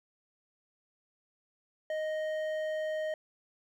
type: tone with hard clipping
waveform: sine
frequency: 622.3 Hz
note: D#5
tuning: in tune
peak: -33 dBFS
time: 1.9-3.14 s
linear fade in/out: 2 ms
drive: 8 dB
effects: none